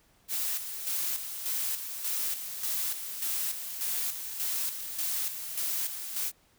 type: noise with tremolo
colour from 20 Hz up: blue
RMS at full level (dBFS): -31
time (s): 0.28-6.32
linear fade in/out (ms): 50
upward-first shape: square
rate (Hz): 1.7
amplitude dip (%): 55
effects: pink hiss -65 dBFS RMS until 6.58 s